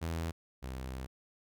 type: tone pair in turn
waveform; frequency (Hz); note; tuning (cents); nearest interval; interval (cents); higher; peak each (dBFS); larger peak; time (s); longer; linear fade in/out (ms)
sawtooth; 82.41 / 64.71; E2 / C2; 0 / -19; major third; 419; first; -30 / -35; first; 0.01-0.32 / 0.62-1.07; second; 20
effects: none